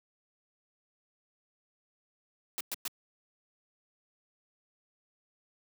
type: noise bursts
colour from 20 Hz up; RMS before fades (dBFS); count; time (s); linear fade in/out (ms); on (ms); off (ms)
white; -35; 3; 2.58-2.878; 0; 26; 110
effects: high-pass 200 Hz 12 dB/octave